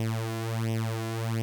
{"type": "tone with flanger", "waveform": "sawtooth", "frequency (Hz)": 112.9, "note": "A2", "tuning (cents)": 45, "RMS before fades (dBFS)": -30, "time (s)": [0, 1.42], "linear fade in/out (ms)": 0, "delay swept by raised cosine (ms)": [0.34, 2.94], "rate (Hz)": 1.4, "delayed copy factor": 0.85, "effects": ["10-bit"]}